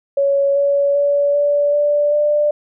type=tone with pitch steps; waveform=sine; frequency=558 / 564.8 / 571.7 / 578.7 / 585.7 / 592.9 Hz; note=C#5 / C#5 / D5 / D5 / D5 / D5; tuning=+11 / +32 / -47 / -26 / -5 / +16 cents; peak=-12 dBFS; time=0.17-2.51 s; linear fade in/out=5 ms; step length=390 ms; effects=none